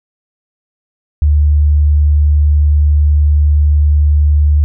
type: tone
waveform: sine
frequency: 74.1 Hz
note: D2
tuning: 16 cents sharp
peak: -6 dBFS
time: 1.22-4.64 s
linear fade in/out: 0 ms
effects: none